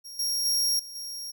sawtooth tone with level steps, 5588 Hz, F8, in tune, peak -37 / -23 / -20 / -37 / -32 dBFS, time 0.04-1.32 s, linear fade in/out 20 ms, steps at 0.19 / 0.45 / 0.79 / 0.95 s, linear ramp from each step 5 ms, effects none

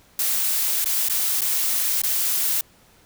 blue noise with dropouts, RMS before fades -22 dBFS, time 0.19-2.61 s, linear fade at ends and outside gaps 2 ms, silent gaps 0.844-0.858 / 1.086-1.097 / 1.409-1.417 / 2.018-2.035 s, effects pink hiss -55 dBFS RMS until 3.05 s

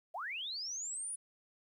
sine linear sweep, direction up, 587 to 9956 Hz, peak -38 dBFS, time 0.14-1.16 s, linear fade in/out 10 ms, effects 12-bit

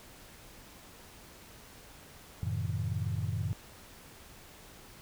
sine chord, F# diminished seventh, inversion none, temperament just, 92.5 / 111 / 133.2 / 159.84 Hz, F#2 / A2 / C3 / Eb3, 0 / +16 / +31 / +47 cents, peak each -34 / -34 / -38 / -38 dBFS, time 2.43-3.53 s, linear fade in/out 0 ms, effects tanh soft clip ceiling -22 dBFS + pink hiss -53 dBFS RMS until 5.01 s

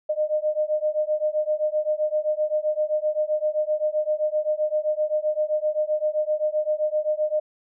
sine beating tone pair, 607 / 614.7 Hz, D#5 / D#5, -43 / -21 cents, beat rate 7.7 Hz, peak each -24 dBFS, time 0.09-7.4 s, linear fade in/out 10 ms, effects none

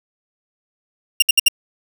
sawtooth tone bursts, 2794 Hz, F7, in tune, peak -5 dBFS, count 4, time 1.2-1.484 s, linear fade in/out 5 ms, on 23 ms, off 64 ms, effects none

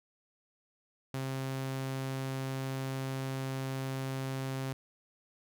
sawtooth tone, 133.3 Hz, C3, 33 cents sharp, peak -30 dBFS, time 1.14-4.73 s, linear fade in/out 2 ms, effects none

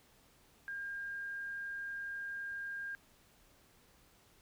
sine tone, 1608 Hz, G6, 44 cents sharp, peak -39 dBFS, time 0.68-2.95 s, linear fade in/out 0 ms, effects pink hiss -66 dBFS RMS until 4.41 s

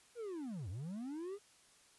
triangle linear two-way sweep, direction down then up, 494 to 82.2 to 419.5 Hz, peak -39 dBFS, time 0.15-1.39 s, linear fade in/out 50 ms, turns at 0.69 s, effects white hiss -66 dBFS RMS until 1.98 s + resampled to 24000 Hz

